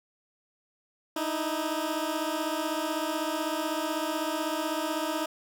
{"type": "beating tone pair", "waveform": "15% pulse", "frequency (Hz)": [306.1, 322.1], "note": ["D#4", "E4"], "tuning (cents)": [-28, -40], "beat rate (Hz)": 16, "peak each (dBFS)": -25, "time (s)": [1.16, 5.26], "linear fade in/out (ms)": 5, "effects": []}